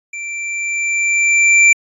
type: tone with level ramp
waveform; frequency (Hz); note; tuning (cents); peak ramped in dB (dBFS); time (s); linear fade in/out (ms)
square; 2349; D7; 0; -25 to -6; 0.13-1.73; 5
effects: resampled to 24000 Hz